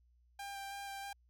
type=tone with vibrato; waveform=sawtooth; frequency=794 Hz; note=G5; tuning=22 cents sharp; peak=-39 dBFS; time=0.39-1.13 s; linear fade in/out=5 ms; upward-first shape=square; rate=3.1 Hz; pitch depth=10 cents each way; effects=added 60 Hz sine -66 dBFS peak until 1.29 s